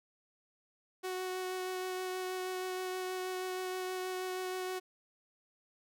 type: tone with vibrato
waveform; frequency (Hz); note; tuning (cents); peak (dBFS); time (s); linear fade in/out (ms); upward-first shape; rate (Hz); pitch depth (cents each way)
sawtooth; 370; F#4; 0; -32; 1.03-4.8; 20; sine; 6.3; 10
effects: none